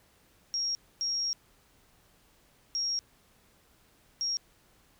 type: tone bursts at uneven times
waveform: sine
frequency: 5588 Hz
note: F8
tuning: in tune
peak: -28 dBFS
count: 4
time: 0.54-0.75 / 1.01-1.33 / 2.75-2.99 / 4.21-4.37 s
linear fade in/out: 0 ms
effects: pink hiss -64 dBFS RMS until 4.99 s

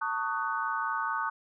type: chord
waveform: sine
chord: D# half-diminished seventh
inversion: second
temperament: just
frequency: 896 / 1120.1 / 1244.5 / 1493.4 Hz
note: A5 / C#6 / D#6 / F#6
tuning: +31 / +18 / 0 / +16 cents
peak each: -34 dBFS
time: 0.01-1.3 s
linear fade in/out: 10 ms
effects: none

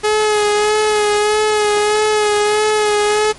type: tone with vibrato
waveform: sawtooth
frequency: 422.1 Hz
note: G#4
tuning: 28 cents sharp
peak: -8 dBFS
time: 0.03-3.33 s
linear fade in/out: 20 ms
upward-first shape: sine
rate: 1.6 Hz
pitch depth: 26 cents each way
effects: pink hiss -39 dBFS RMS until 3.38 s + MP3 48 kbps

